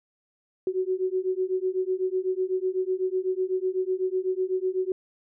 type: beating tone pair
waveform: sine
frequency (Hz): 368.9 / 376.9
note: F#4 / F#4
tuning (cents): -5 / +32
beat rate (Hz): 8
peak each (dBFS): -27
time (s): 0.67-4.92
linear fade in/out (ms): 2
effects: none